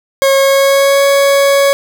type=tone with pitch glide; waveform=40% pulse; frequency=544 to 557.4 Hz; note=C#5 to C#5; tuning=-33 to +9 cents; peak=-6 dBFS; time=0.22-1.73 s; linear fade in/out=0 ms; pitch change=+42 cents; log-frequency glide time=0.37-1.05 s; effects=none